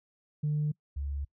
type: tone pair in turn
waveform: sine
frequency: 149.8 / 70.7 Hz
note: D3 / C#2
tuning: +35 / +35 cents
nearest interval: octave + minor second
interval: 1300 cents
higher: first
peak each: -25 / -31 dBFS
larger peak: first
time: 0.43-0.72 / 0.96-1.25 s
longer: neither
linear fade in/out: 10 ms
effects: noise-tail reverb RT60 0.1 s tail -25 dB re dry + tanh soft clip ceiling -23 dBFS